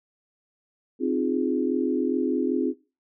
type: chord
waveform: sine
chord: F minor seventh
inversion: second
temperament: equal with one note detuned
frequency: 261.6 / 306.7 / 349.2 / 415.3 Hz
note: C4 / Eb4 / F4 / Ab4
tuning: 0 / -25 / 0 / 0 cents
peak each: -25 / -29 / -27 / -29 dBFS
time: 0.99-2.74 s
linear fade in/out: 50 ms
effects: noise-tail reverb RT60 0.3 s tail -19 dB re dry